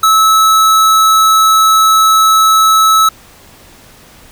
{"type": "tone", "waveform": "square", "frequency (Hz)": 1300, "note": "E6", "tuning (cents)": -24, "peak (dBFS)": -6, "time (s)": [0.03, 3.09], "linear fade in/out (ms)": 5, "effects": ["pink hiss -40 dBFS RMS until 4.31 s"]}